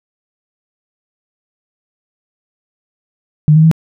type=tone with pitch steps; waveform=sine; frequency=151.9 / 157.7 / 161.2 Hz; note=D#3 / D#3 / E3; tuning=-41 / +24 / -38 cents; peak=-4 dBFS; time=3.48-3.714 s; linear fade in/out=0 ms; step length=78 ms; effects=none